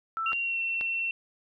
sine tone, 1327 Hz, E6, 11 cents sharp, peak -28 dBFS, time 0.17-0.32 s, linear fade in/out 0 ms
sine tone with pitch glide, 2763 to 2708 Hz, F7 to E7, -19 to +46 cents, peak -27 dBFS, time 0.26-1.11 s, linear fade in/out 2 ms, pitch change -35 cents, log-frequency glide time 0.39-0.59 s
clicks, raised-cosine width 0.3 ms, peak -22 dBFS, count 2, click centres 0.331 / 0.811 s
effects none

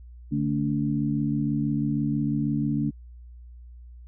sine tone cluster, 145.9 / 221.9 / 288.1 Hz, D3 / A3 / D4, -11 / +15 / -33 cents, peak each -27 dBFS, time 0.31-2.91 s, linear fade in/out 20 ms, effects added 60 Hz sine -42 dBFS peak until 4.07 s

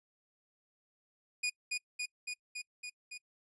sawtooth tone with echo, 2457 Hz, D#7, 22 cents flat, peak -27 dBFS, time 1.43-1.5 s, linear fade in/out 10 ms, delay 280 ms, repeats 6, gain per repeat -2 dB, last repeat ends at 3.18 s, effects noise-tail reverb RT60 0.1 s tail -25 dB re dry + resampled to 22050 Hz

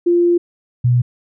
sine tone pair in turn, 347.2 / 122.53 Hz, F4 / B2, -10 / -13 cents, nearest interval octave + tritone, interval 1803 cents, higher first, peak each -10 dBFS, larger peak neither, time 0.06-0.38 / 0.84-1.02 s, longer first, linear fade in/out 10 ms, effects none

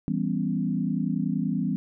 sine chord, C# half-diminished seventh, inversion first, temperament equal, 164.81 / 196 / 246.9 / 277.2 Hz, E3 / G3 / B3 / C#4, 0 / 0 / 0 / 0 cents, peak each -29 / -28 / -29 / -32 dBFS, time 0.08-1.76 s, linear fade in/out 0 ms, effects none

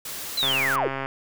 white noise, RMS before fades -34 dBFS, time 0.05-0.76 s, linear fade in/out 5 ms
sine linear sweep, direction down, 4147 to 295.7 Hz, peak -21 dBFS, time 0.37-0.88 s, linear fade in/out 10 ms
click train, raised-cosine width 0.5 ms, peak -14 dBFS, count 86, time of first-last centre 0.43-1.06 s, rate 135 Hz
effects none

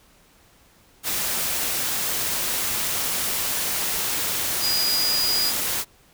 sine tone in noise, 4900 Hz, D#8, 27 cents flat, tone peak -21 dBFS, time 4.6-5.53 s, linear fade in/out 50 ms, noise white, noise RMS -25 dBFS, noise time 1.03-5.85 s, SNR +1 dB, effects pink hiss -56 dBFS RMS until 6.13 s

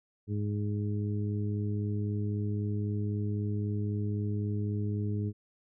harmonic tone, 103.83 Hz, G#2, in tune, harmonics 1 / 2 / 3 / 4, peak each -30 / -36 / -40 / -42 dBFS, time 0.27-5.33 s, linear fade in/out 50 ms, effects none

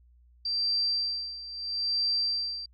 sine tone with tremolo, 4699 Hz, D8, in tune, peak -24 dBFS, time 0.45-2.66 s, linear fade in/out 5 ms, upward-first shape sine, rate 0.76 Hz, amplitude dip 80%, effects added 60 Hz sine -56 dBFS peak until 2.73 s

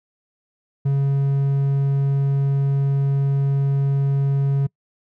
triangle tone, 138.59 Hz, C#3, in tune, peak -14 dBFS, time 0.85-4.67 s, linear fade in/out 10 ms, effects noise-tail reverb RT60 0.1 s tail -25 dB re dry

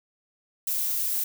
violet noise, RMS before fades -27 dBFS, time 0.67-1.24 s, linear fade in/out 5 ms, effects none

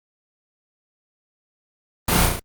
pink noise with echo, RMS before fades -19 dBFS, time 2.08-2.26 s, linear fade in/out 5 ms, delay 34 ms, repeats 4, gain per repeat -3 dB, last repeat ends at 2.396 s, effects Opus 32 kbps

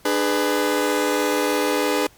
sawtooth chord, G# diminished, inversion second, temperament just, 299 / 415.3 / 498.4 Hz, D4 / G#4 / B4, +31 / 0 / +16 cents, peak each -19 dBFS, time 0.05-2.07 s, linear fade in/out 5 ms, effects pink hiss -52 dBFS RMS until 2.17 s + MP3 96 kbps

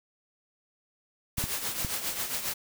white noise with tremolo, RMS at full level -30 dBFS, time 1.37-2.54 s, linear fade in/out 10 ms, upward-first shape triangle, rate 7.4 Hz, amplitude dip 65%
clicks, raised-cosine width 5 ms, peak -20 dBFS, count 3, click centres 1.383 / 1.44 / 1.848 s
effects none

